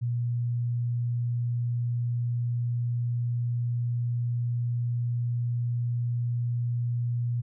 sine tone, 120 Hz, B2, 49 cents flat, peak -25 dBFS, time 0.01-7.42 s, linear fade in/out 20 ms, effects none

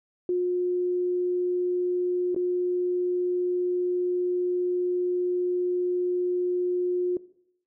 sine tone with dropouts, 358.5 Hz, F4, 45 cents sharp, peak -22 dBFS, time 0.29-7.17 s, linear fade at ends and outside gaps 2 ms, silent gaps 2.347-2.362 s, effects noise-tail reverb RT60 0.7 s tail -19 dB re dry

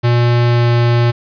square tone with pitch glide, 119.8 to 119.11 Hz, A#2 to A#2, +48 to +38 cents, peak -10 dBFS, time 0.03-1.12 s, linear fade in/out 20 ms, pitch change -10 cents, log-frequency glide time 0.46-0.69 s, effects resampled to 11025 Hz + 7-bit

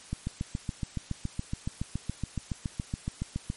click train, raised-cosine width 5 ms, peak -18 dBFS, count 25, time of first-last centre 0.13-3.501 s, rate 7.12 Hz, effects white hiss -50 dBFS RMS until 3.56 s + MP3 48 kbps

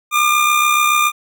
25% pulse tone with amplitude modulation, 1203 Hz, D6, 41 cents sharp, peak -6 dBFS, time 0.11-1.12 s, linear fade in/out 50 ms, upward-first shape sine, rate 67 Hz, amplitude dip 45%, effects none

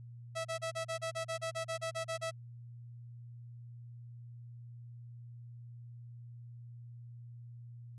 sawtooth tone bursts, 654 Hz, E5, 14 cents flat, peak -31 dBFS, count 15, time 0.35-2.312 s, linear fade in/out 20 ms, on 100 ms, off 33 ms, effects added 119 Hz sine -47 dBFS peak until 7.98 s + resampled to 24000 Hz

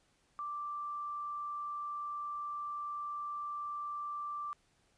sine tone, 1174.7 Hz, D6, in tune, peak -37 dBFS, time 0.39-4.53 s, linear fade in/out 0 ms, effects pink hiss -72 dBFS RMS until 4.97 s + resampled to 22050 Hz

